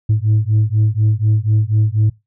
sine beating tone pair, 105.7 / 109.8 Hz, G#2 / A2, +31 / -3 cents, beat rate 4.1 Hz, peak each -13 dBFS, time 0.09-2.1 s, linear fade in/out 10 ms, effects noise-tail reverb RT60 0.2 s tail -21 dB re dry + tanh soft clip ceiling -8 dBFS

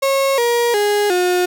35% pulse tone with pitch steps, 545 / 474.5 / 413 / 359.6 Hz, C#5 / A#4 / G#4 / F#4, -29 / +31 / -10 / -49 cents, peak -12 dBFS, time 0.02-1.46 s, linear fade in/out 10 ms, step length 360 ms, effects none

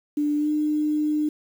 sine tone with pitch glide, 295 to 302.1 Hz, D4 to D4, +8 to +49 cents, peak -20 dBFS, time 0.17-1.29 s, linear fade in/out 5 ms, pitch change +41 cents, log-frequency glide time 0.36-0.49 s, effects 8-bit

